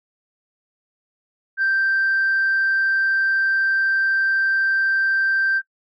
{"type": "tone", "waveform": "sine", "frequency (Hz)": 1568, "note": "G6", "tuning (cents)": 0, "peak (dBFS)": -15, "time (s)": [1.57, 5.62], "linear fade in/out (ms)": 50, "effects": ["noise-tail reverb RT60 0.1 s tail -19 dB re dry", "tanh soft clip ceiling -13 dBFS"]}